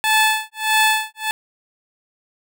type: tone with tremolo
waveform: 15% pulse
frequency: 870 Hz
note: A5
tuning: 20 cents flat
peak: -6 dBFS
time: 0.04-1.31 s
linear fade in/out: 0 ms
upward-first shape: sine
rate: 1.6 Hz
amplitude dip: 100%
effects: none